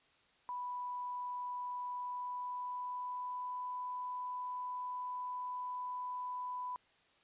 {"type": "tone with pitch glide", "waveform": "sine", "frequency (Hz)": [987.8, 995.8], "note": ["B5", "B5"], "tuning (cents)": [0, 14], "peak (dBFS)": -38, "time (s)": [0.49, 6.76], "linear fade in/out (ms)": 0, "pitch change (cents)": 14, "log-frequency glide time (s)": [1.91, 3.59], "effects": ["white hiss -69 dBFS RMS until 7.23 s", "resampled to 8000 Hz"]}